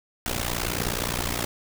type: noise with amplitude modulation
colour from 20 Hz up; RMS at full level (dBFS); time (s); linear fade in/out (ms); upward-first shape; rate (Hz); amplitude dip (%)
pink; -24; 0.26-1.45; 0; sine; 59.4; 90
effects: none